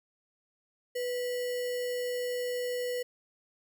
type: tone with sample-and-hold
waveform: sine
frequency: 493.9 Hz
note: B4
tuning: in tune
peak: -30 dBFS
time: 0.95-3.03 s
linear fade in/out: 10 ms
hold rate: 2450 Hz
effects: none